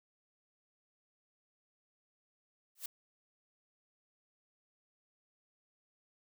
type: noise with exponential growth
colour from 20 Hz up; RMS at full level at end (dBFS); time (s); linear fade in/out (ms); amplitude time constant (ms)
blue; -35; 2.75-2.86; 5; 22
effects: none